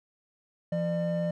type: tone pair together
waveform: triangle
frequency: 170.76 / 601 Hz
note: F3 / D5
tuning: -39 / +40 cents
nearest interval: octave + minor seventh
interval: 2179 cents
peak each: -26 / -27 dBFS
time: 0.72-1.31 s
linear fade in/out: 5 ms
effects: tanh soft clip ceiling -19 dBFS